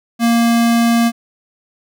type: tone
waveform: square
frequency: 233.1 Hz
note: A#3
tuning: in tune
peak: -11 dBFS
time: 0.19-1.12 s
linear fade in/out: 50 ms
effects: none